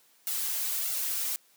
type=noise with flanger; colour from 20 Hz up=blue; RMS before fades=-31 dBFS; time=0.27-1.36 s; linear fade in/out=0 ms; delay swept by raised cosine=1.4 to 4.4 ms; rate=1.6 Hz; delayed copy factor=+0.85; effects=white hiss -63 dBFS RMS until 1.56 s + high-pass 200 Hz 12 dB/octave